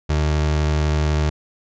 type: tone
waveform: 30% pulse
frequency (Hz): 76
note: D#2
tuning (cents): -40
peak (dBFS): -14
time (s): 0.09-1.3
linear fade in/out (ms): 10
effects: resampled to 16000 Hz